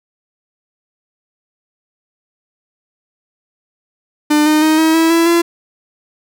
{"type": "tone with pitch steps", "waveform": "45% pulse", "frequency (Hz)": [300, 306.3, 312.7, 319.3, 326, 332.9, 339.9], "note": ["D4", "D#4", "D#4", "D#4", "E4", "E4", "F4"], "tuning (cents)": [37, -27, 9, 45, -19, 17, -47], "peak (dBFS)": -9, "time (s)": [4.3, 5.42], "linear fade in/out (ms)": 10, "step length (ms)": 160, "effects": []}